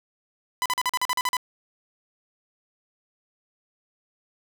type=tone bursts; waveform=sawtooth; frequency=1001 Hz; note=B5; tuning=23 cents sharp; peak=-18 dBFS; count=10; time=0.62-1.368 s; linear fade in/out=0 ms; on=37 ms; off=42 ms; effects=none